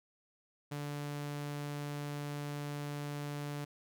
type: tone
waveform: sawtooth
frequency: 145.5 Hz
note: D3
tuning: 16 cents flat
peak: -34 dBFS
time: 0.71-3.65 s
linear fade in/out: 10 ms
effects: none